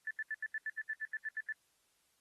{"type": "tone bursts", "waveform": "sine", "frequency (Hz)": 1753, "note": "A6", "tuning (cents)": -7, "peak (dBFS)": -35, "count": 13, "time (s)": [0.07, 1.524], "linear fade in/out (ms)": 2, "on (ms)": 38, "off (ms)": 80, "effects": ["white hiss -75 dBFS RMS until 2.2 s", "AAC 32 kbps"]}